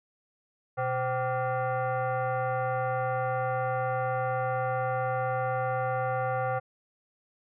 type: tone with frequency modulation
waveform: sine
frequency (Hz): 124.1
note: B2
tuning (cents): +9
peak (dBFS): -26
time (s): 0.77-6.6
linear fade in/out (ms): 20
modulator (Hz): 644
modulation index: 1.7
effects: none